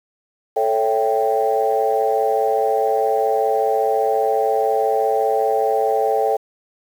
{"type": "chord", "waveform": "sine", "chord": "A dominant seventh", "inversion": "none", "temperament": "equal", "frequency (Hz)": [440, 554.4, 659.3, 784], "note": ["A4", "C#5", "E5", "G5"], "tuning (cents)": [0, 0, 0, 0], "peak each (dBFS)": [-19, -22, -23, -19], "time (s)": [0.56, 6.37], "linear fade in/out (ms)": 10, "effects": ["tanh soft clip ceiling -6 dBFS", "7-bit"]}